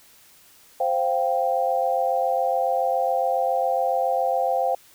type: chord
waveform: sine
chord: C suspended fourth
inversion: none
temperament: just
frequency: 523.3 / 697.7 / 784.9 Hz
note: C5 / F5 / G5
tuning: 0 / -2 / +2 cents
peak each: -24 dBFS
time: 0.8-4.75 s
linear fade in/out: 5 ms
effects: white hiss -53 dBFS RMS until 4.94 s